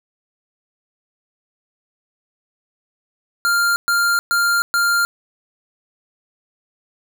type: tone bursts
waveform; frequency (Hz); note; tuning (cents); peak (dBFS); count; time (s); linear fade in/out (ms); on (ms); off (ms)
square; 1396.9; F6; 0; -15; 4; 3.45-5.05; 0; 310; 120
effects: none